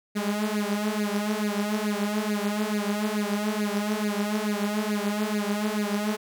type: tone with flanger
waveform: sawtooth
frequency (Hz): 208.9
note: G#3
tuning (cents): +10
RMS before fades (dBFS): -27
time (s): 0.15-6.17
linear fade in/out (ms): 20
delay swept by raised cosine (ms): 0.44 to 6.34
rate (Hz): 2.3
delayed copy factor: +0.9
effects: none